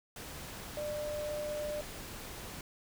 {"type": "tone in noise", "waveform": "sine", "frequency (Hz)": 597, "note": "D5", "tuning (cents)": 28, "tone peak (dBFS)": -35, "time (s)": [0.77, 1.81], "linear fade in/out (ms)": 2, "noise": "pink", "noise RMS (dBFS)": -45, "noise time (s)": [0.16, 2.61], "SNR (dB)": 7, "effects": []}